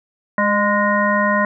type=harmonic tone with a mistuned harmonic; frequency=207 Hz; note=G#3; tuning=5 cents flat; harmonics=1 / 3 / 5 / 7 / 9; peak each=-20 / -20 / -19 / -24 / -20 dBFS; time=0.38-1.45 s; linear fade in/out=2 ms; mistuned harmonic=3; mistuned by=-29 cents; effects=none